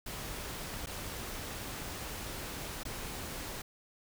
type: noise with dropouts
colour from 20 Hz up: pink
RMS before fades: -41 dBFS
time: 0.06-3.62 s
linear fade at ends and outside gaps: 5 ms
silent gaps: 0.861-0.869 / 2.834-2.851 s
effects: none